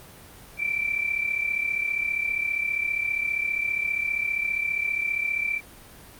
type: tone pair together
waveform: sine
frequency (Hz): 2312 / 2347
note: D7 / D7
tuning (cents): -28 / -2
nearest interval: unison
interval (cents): 26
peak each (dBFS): -29 / -25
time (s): 0.57-5.61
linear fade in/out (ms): 50
effects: pink hiss -47 dBFS RMS until 6.19 s + Opus 32 kbps